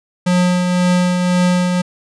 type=tone with tremolo; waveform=square; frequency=179.6 Hz; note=F3; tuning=49 cents sharp; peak=-11 dBFS; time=0.26-1.82 s; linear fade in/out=10 ms; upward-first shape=triangle; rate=1.9 Hz; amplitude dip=40%; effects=resampled to 22050 Hz